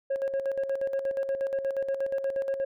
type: tone with tremolo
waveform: sine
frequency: 544 Hz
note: C#5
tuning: 33 cents flat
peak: -22 dBFS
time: 0.1-2.65 s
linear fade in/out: 10 ms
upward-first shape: square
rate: 8.4 Hz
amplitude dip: 65%
effects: tanh soft clip ceiling -24 dBFS